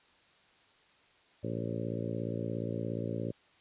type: harmonic tone with a mistuned harmonic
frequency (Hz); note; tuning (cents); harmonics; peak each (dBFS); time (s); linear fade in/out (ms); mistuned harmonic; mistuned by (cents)
57.1; A#1; -35; 2 / 3 / 4 / 5 / 6 / 7 / 8 / 9 / 10; -38 / -40 / -41 / -42 / -43 / -43 / -44 / -45 / -45; 1.43-3.32; 10; 10; -26
effects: white hiss -64 dBFS RMS until 3.6 s + resampled to 8000 Hz